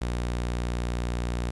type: tone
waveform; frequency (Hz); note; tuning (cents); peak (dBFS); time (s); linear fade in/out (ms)
sawtooth; 59.9; A#1; +48; -23; 0.01-1.51; 10
effects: resampled to 24000 Hz + 10-bit